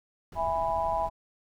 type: noise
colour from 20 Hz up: brown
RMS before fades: -41 dBFS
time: 0.32-1.09 s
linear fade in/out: 2 ms
type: chord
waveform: sine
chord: E major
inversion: none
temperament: just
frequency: 659.3 / 824.1 / 988.9 Hz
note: E5 / G#5 / B5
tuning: 0 / -14 / +2 cents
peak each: -30 dBFS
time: 0.35-1.1 s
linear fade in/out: 50 ms
effects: none